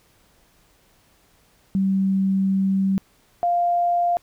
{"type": "tone pair in turn", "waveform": "sine", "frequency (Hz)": [192.8, 697.9], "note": ["G3", "F5"], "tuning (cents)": [-28, -1], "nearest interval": "octave + minor seventh", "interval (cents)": 2227, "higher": "second", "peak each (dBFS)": -17, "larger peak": "neither", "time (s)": [[1.75, 2.98], [3.43, 4.17]], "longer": "first", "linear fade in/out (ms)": 0, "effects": ["pink hiss -59 dBFS RMS until 4.22 s"]}